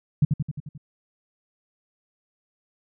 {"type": "tone with echo", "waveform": "sine", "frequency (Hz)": 146.8, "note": "D3", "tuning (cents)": 0, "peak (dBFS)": -13, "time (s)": [0.22, 0.25], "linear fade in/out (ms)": 5, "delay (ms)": 88, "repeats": 6, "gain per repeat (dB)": -4, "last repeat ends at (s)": 0.778, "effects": []}